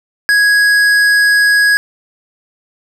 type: tone with tanh clipping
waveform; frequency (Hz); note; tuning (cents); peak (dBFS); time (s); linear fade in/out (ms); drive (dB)
sine; 1661.2; G#6; 0; -9; 0.29-1.77; 0; 13
effects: none